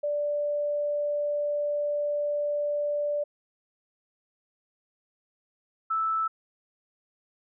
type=tone pair in turn; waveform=sine; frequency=586 / 1315.5 Hz; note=D5 / E6; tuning=-4 / -4 cents; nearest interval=octave + major second; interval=1400 cents; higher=second; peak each=-25 / -24 dBFS; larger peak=second; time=0.03-3.24 / 5.9-6.28 s; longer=first; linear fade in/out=10 ms; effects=none